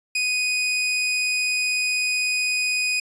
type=tone; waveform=sawtooth; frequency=2489 Hz; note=D#7; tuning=in tune; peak=-17 dBFS; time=0.15-3 s; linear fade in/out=5 ms; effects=resampled to 22050 Hz